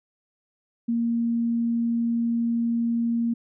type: tone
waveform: sine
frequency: 233.1 Hz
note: A#3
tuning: in tune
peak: -21 dBFS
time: 0.88-3.34 s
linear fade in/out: 10 ms
effects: none